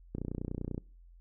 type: click train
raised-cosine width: 3 ms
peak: -23 dBFS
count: 20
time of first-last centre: 0.15-0.779 s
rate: 30.2 Hz
effects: noise-tail reverb RT60 0.4 s tail -25 dB re dry + added 43 Hz sine -53 dBFS peak until 1.2 s